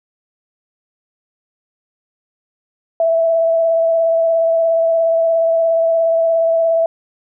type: tone with vibrato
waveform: sine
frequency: 659.3 Hz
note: E5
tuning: in tune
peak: -11 dBFS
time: 3-6.86 s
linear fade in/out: 2 ms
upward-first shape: sine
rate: 17 Hz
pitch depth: 16 cents each way
effects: none